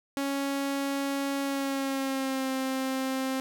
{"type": "tone with pitch glide", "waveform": "sawtooth", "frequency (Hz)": [277.2, 263.8], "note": ["C#4", "C4"], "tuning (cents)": [0, 14], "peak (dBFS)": -24, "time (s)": [0.17, 3.4], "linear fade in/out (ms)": 0, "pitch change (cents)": -86, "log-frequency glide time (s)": [1.43, 2.5], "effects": []}